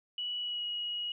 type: tone with pitch glide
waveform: sine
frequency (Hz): 2941 to 2901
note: F#7 to F#7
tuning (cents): -11 to -35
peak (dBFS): -33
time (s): 0.18-1.12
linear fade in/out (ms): 2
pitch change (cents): -24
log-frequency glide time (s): 0.39-0.64
effects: none